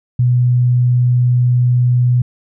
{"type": "tone", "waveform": "sine", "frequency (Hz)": 123.47, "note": "B2", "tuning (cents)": 0, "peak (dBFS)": -9, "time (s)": [0.19, 2.22], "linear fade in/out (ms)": 5, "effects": []}